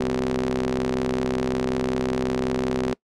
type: ring-modulated tone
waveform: sawtooth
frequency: 65.41 Hz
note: C2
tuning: in tune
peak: -15 dBFS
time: 0-2.94 s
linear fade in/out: 5 ms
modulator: 315 Hz
effects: noise-tail reverb RT60 0.1 s tail -23 dB re dry + low-pass 7000 Hz 12 dB/octave